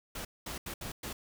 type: noise bursts at uneven times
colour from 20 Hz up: pink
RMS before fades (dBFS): -40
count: 5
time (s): 0.15-0.25 / 0.46-0.58 / 0.66-0.74 / 0.81-0.92 / 1.03-1.13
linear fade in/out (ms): 5
effects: none